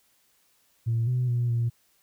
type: tone with pitch steps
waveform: sine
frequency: 115.1 / 125.3 / 120.5 / 117.6 Hz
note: A#2 / B2 / B2 / A#2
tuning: -22 / +25 / -42 / +16 cents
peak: -21 dBFS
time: 0.86-1.7 s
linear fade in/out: 20 ms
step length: 210 ms
effects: tanh soft clip ceiling -19 dBFS + white hiss -66 dBFS RMS until 2.02 s